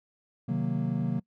triangle chord, C half-diminished seventh, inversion none, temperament equal, 130.81 / 155.56 / 185 / 233.1 Hz, C3 / Eb3 / Gb3 / Bb3, 0 / 0 / 0 / 0 cents, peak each -30 dBFS, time 0.48-1.2 s, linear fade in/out 10 ms, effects noise-tail reverb RT60 0.1 s tail -24 dB re dry

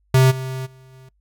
square tone with level steps, 130.81 Hz, C3, in tune, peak -11 / -26 / -45 / -43 dBFS, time 0.14-1.09 s, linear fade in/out 5 ms, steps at 0.3 / 0.65 / 0.92 s, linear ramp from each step 20 ms, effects noise-tail reverb RT60 0.1 s tail -24 dB re dry + added 50 Hz sine -60 dBFS peak until 1.2 s

